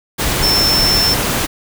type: tone in noise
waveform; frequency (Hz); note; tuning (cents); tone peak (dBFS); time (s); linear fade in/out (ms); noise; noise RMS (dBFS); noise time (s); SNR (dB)
sine; 5350; E8; +25; -12; 0.42-1.15; 20; pink; -17; 0.18-1.47; +2
effects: none